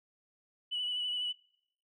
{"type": "tone with vibrato", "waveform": "sine", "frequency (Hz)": 2960, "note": "F#7", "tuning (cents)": 0, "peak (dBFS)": -31, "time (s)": [0.71, 1.33], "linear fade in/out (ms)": 20, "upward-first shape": "sine", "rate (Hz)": 12, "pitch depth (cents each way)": 25, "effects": ["noise-tail reverb RT60 0.7 s tail -25 dB re dry", "tanh soft clip ceiling -27 dBFS"]}